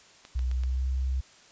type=clicks; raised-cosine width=0.2 ms; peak=-28 dBFS; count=4; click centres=0.251 / 0.392 / 0.514 / 0.636 s
type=tone with pitch glide; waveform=sine; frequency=62.7 to 65.17 Hz; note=B1 to C2; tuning=+27 to -6 cents; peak=-25 dBFS; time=0.35-1.21 s; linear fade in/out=10 ms; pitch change=+67 cents; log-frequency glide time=0.48-0.87 s
effects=white hiss -55 dBFS RMS until 1.51 s + resampled to 16000 Hz